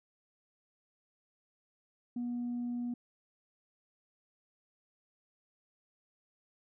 sine tone, 241.9 Hz, B3, 36 cents flat, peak -32 dBFS, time 2.16-2.94 s, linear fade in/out 5 ms, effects tanh soft clip ceiling -31 dBFS

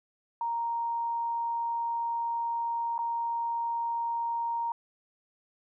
sine tone with dropouts, 932.3 Hz, A#5, in tune, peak -28 dBFS, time 0.41-4.72 s, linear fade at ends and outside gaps 2 ms, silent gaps 2.98-2.989 s, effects none

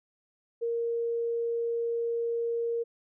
sine tone, 466.2 Hz, A#4, in tune, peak -27 dBFS, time 0.61-2.84 s, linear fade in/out 20 ms, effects none

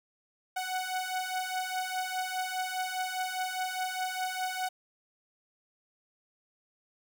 sawtooth beating tone pair, 740 / 744.9 Hz, F#5 / F#5, 0 / +11 cents, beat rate 4.9 Hz, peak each -32 / -30 dBFS, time 0.56-4.69 s, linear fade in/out 10 ms, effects none

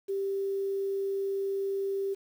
sine tone with quantisation, 392.4 Hz, G4, 2 cents sharp, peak -28 dBFS, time 0.08-2.15 s, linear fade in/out 20 ms, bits 9, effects none

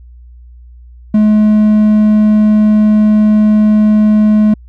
triangle tone, 212.9 Hz, G#3, 43 cents sharp, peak -3 dBFS, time 1.14-4.54 s, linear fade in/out 5 ms, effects added 60 Hz sine -33 dBFS peak until 4.68 s

